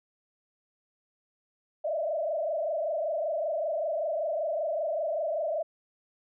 sine tone with frequency modulation, 630 Hz, D#5, 21 cents sharp, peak -27 dBFS, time 1.84-5.63 s, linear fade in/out 10 ms, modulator 25.2 Hz, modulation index 1.9, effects none

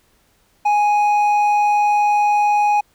sine tone with hard clipping, 830.6 Hz, G#5, in tune, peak -14 dBFS, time 0.65-2.81 s, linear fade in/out 10 ms, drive 5 dB, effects pink hiss -59 dBFS RMS until 2.94 s

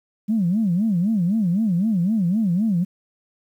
sine tone with vibrato, 196 Hz, G3, in tune, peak -16 dBFS, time 0.28-2.85 s, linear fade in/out 20 ms, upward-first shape sine, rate 3.9 Hz, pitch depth 260 cents each way, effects tanh soft clip ceiling -12 dBFS + 9-bit

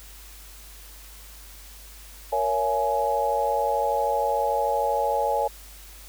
sine chord, A# half-diminished seventh, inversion none, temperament just, 466.2 / 559.4 / 671.3 / 839.1 Hz, A#4 / C#5 / E5 / G#5, 0 / +16 / +31 / +18 cents, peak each -29 / -26 / -30 / -24 dBFS, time 2.32-5.48 s, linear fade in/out 10 ms, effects added 50 Hz sine -45 dBFS peak until 6.08 s + white hiss -47 dBFS RMS until 6.08 s

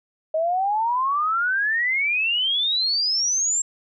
sine exponential sweep, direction up, 622.3 to 7550 Hz, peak -19 dBFS, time 0.34-3.62 s, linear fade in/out 5 ms, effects none

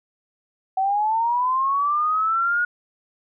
sine linear sweep, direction up, 752 to 1450 Hz, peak -18 dBFS, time 0.77-2.65 s, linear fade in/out 5 ms, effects none

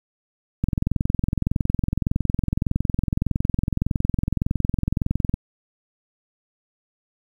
click train, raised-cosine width 5 ms, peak -8 dBFS, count 103, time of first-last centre 0.64-5.34 s, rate 21.7 Hz, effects 8-bit

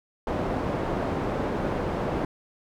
white low-pass noise, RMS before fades -28 dBFS, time 0.27-2.25 s, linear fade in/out 2 ms, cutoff 630 Hz, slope 12 dB/octave, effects none

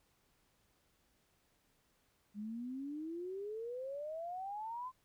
sine exponential sweep, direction up, 201.9 to 1046.5 Hz, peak -40 dBFS, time 2.34-4.92 s, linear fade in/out 50 ms, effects pink hiss -75 dBFS RMS until 5.04 s

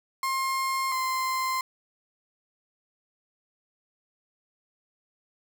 35% pulse tone pair in turn, 1064 / 1042.1 Hz, C6 / C6, +29 / -7 cents, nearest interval unison, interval 36 cents, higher first, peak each -24 dBFS, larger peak neither, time 0.23-0.92 / 0.92-1.61 s, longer neither, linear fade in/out 2 ms, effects none

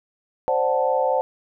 sine chord, D dominant seventh, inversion third, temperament equal, 523.3 / 587.3 / 740 / 880 Hz, C5 / D5 / F#5 / A5, 0 / 0 / 0 / 0 cents, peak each -21 / -25 / -25 / -24 dBFS, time 0.48-1.21 s, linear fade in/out 0 ms, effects none

